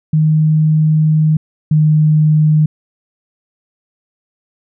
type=tone pair in turn; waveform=sine; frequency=155.4 / 153.7 Hz; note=D#3 / D#3; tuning=-2 / -21 cents; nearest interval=unison; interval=19 cents; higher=first; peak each=-8 / -7 dBFS; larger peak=second; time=0.13-1.37 / 1.71-2.66 s; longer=first; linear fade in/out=5 ms; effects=none